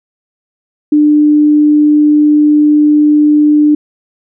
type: tone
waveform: sine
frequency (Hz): 298.7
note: D4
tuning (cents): +29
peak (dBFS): -4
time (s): 0.92-3.75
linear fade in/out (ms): 5
effects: none